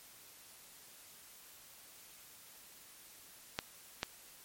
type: clicks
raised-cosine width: 0.2 ms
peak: -16 dBFS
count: 2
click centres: 3.589 / 4.031 s
effects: white hiss -57 dBFS RMS until 4.44 s + MP3 64 kbps